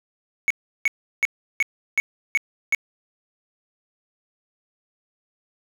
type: tone bursts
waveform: triangle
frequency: 2217 Hz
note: C#7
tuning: in tune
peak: -14 dBFS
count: 7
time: 0.48-2.748 s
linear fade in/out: 0 ms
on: 24 ms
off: 350 ms
effects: none